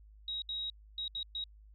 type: tone bursts at uneven times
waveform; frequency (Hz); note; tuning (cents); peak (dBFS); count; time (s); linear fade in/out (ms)
sine; 3808; A#7; +36; -35; 5; 0.28-0.42 / 0.49-0.7 / 0.98-1.08 / 1.15-1.23 / 1.35-1.44; 2
effects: added 52 Hz sine -54 dBFS peak until 1.74 s